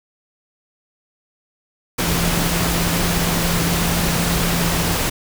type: tone in noise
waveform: sine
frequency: 170.2 Hz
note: F3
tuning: 44 cents flat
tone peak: -21 dBFS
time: 2.01-4.96 s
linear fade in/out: 10 ms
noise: pink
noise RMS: -20 dBFS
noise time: 1.98-5.1 s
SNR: -4 dB
effects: none